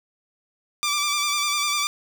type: tone with vibrato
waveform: 10% pulse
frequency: 1174.7 Hz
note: D6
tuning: in tune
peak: -13 dBFS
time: 0.83-1.87 s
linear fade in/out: 0 ms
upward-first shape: square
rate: 10 Hz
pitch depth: 28 cents each way
effects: none